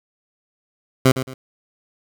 15% pulse tone with echo, 130.81 Hz, C3, in tune, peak -4 dBFS, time 1.05-1.12 s, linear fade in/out 5 ms, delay 110 ms, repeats 2, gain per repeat -11 dB, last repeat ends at 1.34 s, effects none

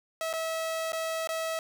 sawtooth tone with dropouts, 648 Hz, E5, 30 cents flat, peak -26 dBFS, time 0.21-1.59 s, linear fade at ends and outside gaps 1 ms, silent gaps 0.329-0.336 / 0.921-0.931 / 1.273-1.29 s, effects 9-bit

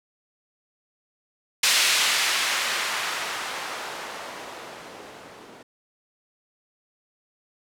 violet noise with low-pass filter sweep, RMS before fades -27 dBFS, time 1.63-5.63 s, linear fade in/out 5 ms, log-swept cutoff 3200 to 340 Hz, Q 0.74, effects none

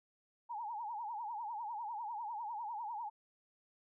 sine tone with vibrato, 889 Hz, A5, 18 cents sharp, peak -39 dBFS, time 0.49-3.1 s, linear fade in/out 20 ms, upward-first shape triangle, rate 10 Hz, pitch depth 180 cents each way, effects none

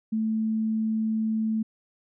sine tone, 220 Hz, A3, in tune, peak -23 dBFS, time 0.12-1.63 s, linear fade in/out 10 ms, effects none

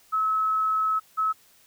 sine tone pair in turn, 1292 / 1292 Hz, E6 / E6, -35 / -35 cents, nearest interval unison, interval 0 cents, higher neither, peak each -21 dBFS, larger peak neither, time 0.12-1 / 1.17-1.33 s, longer first, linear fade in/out 20 ms, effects white hiss -58 dBFS RMS until 1.66 s

